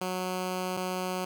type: tone pair in turn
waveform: 10% pulse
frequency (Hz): 183.9 / 183.9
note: F#3 / F#3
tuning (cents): -10 / -10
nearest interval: unison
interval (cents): 0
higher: neither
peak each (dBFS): -22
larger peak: neither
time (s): 0.01-0.77 / 0.77-1.25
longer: first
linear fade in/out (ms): 5
effects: none